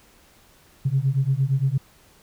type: beating tone pair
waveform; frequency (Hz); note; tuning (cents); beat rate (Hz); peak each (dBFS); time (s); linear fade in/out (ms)
sine; 130.81 / 139.51; C3 / C#3; 0 / +11; 8.7; -21; 0.85-1.78; 10
effects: tanh soft clip ceiling -11 dBFS + pink hiss -55 dBFS RMS until 2.22 s